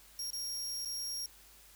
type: tone with dropouts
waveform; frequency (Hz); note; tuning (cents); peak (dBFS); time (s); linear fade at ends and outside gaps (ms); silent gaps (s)
sawtooth; 5590; F8; +1; -34; 0.19-1.26; 2; 0.305-0.331 / 0.85-0.856
effects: added 50 Hz sine -64 dBFS peak until 1.75 s + white hiss -59 dBFS RMS until 1.75 s